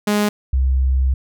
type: tone pair in turn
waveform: sawtooth / sine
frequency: 207.9 / 65.48 Hz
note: G#3 / C2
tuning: +2 / +2 cents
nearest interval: octave + minor sixth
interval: 2000 cents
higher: first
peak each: -11 / -13 dBFS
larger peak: first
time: 0.07-0.29 / 0.53-1.14 s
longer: second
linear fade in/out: 5 ms
effects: none